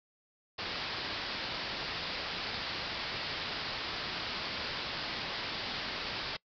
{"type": "low-pass noise", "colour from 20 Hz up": "white", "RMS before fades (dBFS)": -38, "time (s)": [0.58, 6.37], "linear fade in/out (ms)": 10, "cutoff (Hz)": 5100, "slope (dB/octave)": 96, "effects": ["noise-tail reverb RT60 0.1 s tail -24 dB re dry"]}